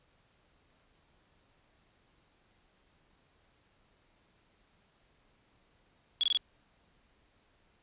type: tone bursts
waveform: sine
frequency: 3355 Hz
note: G#7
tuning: 17 cents sharp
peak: -24 dBFS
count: 4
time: 6.21-6.372 s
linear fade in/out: 0 ms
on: 24 ms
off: 22 ms
effects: pink hiss -69 dBFS RMS until 7.82 s + resampled to 8000 Hz